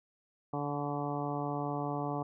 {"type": "harmonic tone with a mistuned harmonic", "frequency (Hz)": 144.8, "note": "D3", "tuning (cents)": -24, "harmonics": [1, 2, 3, 4, 5, 6, 7, 8], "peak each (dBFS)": [-38, -38, -41, -43, -39, -42, -45, -44], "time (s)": [0.53, 2.23], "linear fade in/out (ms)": 5, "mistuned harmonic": 8, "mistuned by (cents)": -24, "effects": []}